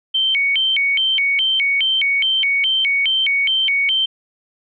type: tone with vibrato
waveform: sine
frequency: 2637 Hz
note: E7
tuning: in tune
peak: -14 dBFS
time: 0.14-4.06 s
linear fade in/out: 10 ms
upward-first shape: square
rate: 2.4 Hz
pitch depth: 290 cents each way
effects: none